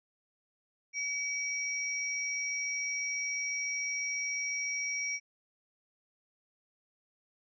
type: tone pair together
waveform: sine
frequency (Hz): 2280 / 5647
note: C#7 / F8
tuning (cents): +48 / +18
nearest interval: octave + major third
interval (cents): 1570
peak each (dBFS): -33 / -37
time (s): 0.93-5.2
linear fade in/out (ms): 50
effects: none